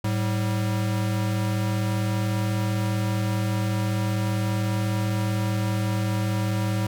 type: tone pair together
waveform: square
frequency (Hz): 107.4 / 192.47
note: A2 / G3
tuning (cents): -41 / -31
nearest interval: minor seventh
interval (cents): 1010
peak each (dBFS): -24 / -30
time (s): 0.04-6.87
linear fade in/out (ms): 5
effects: none